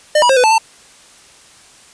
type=tone with pitch steps; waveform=square; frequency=604 / 971 / 533 / 498.4 / 878 / 894 Hz; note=D5 / B5 / C5 / B4 / A5 / A5; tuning=+48 / -30 / +32 / +16 / -4 / +27 cents; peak=-9 dBFS; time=0.15-0.582 s; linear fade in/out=5 ms; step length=72 ms; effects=white hiss -44 dBFS RMS until 1.93 s + resampled to 22050 Hz